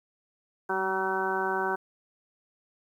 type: harmonic tone with a mistuned harmonic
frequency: 190 Hz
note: F#3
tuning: 46 cents sharp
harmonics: 1 / 2 / 3 / 4 / 5 / 6 / 7 / 8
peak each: -41 / -31 / -41 / -33 / -32 / -38 / -39 / -32 dBFS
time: 0.69-1.76 s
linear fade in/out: 10 ms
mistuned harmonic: 1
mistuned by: +24 cents
effects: 10-bit